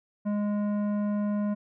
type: tone with tanh clipping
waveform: sine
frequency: 206.8 Hz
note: G#3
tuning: 7 cents flat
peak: -27 dBFS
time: 0.25-1.55 s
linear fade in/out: 20 ms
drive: 12 dB
effects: none